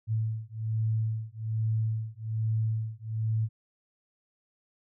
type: beating tone pair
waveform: sine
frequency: 110 / 111.2 Hz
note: A2 / A2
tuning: 0 / +19 cents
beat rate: 1.2 Hz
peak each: -30 dBFS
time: 0.07-3.49 s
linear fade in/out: 50 ms
effects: none